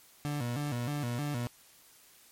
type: tone with vibrato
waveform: 30% pulse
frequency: 132.7 Hz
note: C3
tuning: 25 cents sharp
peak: -29 dBFS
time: 0.25-1.47 s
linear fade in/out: 0 ms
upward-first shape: square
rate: 3.2 Hz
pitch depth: 170 cents each way
effects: white hiss -59 dBFS RMS until 2.31 s + MP3 64 kbps